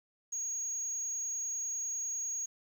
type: tone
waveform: sine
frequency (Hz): 6610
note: G#8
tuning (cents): -9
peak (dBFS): -32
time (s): 0.32-2.46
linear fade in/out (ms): 10
effects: tanh soft clip ceiling -31 dBFS + 10-bit